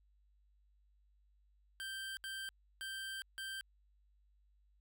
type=tone bursts at uneven times; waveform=25% pulse; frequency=1568 Hz; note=G6; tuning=in tune; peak=-38 dBFS; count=4; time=1.8-2.17 / 2.24-2.49 / 2.81-3.22 / 3.38-3.61 s; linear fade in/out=0 ms; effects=added 50 Hz sine -68 dBFS peak until 4.8 s